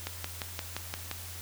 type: click train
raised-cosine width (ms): 0.2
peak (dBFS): -16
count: 7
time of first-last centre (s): 0.07-1.113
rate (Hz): 5.75
effects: added 87 Hz sine -44 dBFS peak until 1.41 s + white hiss -44 dBFS RMS until 1.41 s